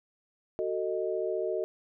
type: chord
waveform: sine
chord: D# diminished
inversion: first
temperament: just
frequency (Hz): 373.4 / 448 / 622.3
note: F#4 / A4 / D#5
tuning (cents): +16 / +31 / 0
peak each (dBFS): -32 / -33 / -33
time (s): 0.59-1.64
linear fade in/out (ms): 0
effects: none